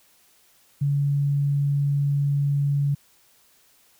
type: tone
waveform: sine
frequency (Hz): 142.1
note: C#3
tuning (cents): +43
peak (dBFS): -19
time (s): 0.81-2.95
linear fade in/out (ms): 10
effects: white hiss -59 dBFS RMS until 3.99 s